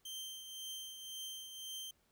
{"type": "tone with tremolo", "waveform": "sawtooth", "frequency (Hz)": 3136, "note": "G7", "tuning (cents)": 0, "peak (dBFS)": -39, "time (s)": [0.05, 1.91], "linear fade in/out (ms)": 5, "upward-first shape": "triangle", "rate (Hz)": 1.9, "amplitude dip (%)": 55, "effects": ["pink hiss -75 dBFS RMS until 2.11 s"]}